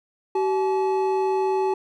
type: tone pair together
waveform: triangle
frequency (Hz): 381.8 / 857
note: G4 / A5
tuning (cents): -46 / -46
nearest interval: octave + major second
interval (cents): 1400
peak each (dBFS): -19 / -23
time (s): 0.35-1.74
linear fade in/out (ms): 5
effects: none